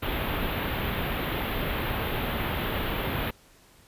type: band-stop noise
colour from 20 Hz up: pink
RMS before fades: -29 dBFS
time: 0.02-3.31 s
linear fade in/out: 10 ms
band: 3600 to 13000 Hz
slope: 48 dB/octave
effects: pink hiss -57 dBFS RMS until 3.87 s + resampled to 32000 Hz